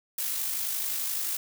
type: noise with amplitude modulation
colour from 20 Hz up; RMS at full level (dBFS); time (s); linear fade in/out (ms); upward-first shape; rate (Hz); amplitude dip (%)
blue; -29; 0.18-1.37; 5; sine; 51.6; 35
effects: none